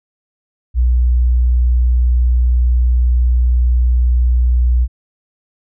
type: tone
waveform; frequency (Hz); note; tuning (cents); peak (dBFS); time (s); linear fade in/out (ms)
sine; 61; B1; -21; -9; 0.74-4.88; 50
effects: none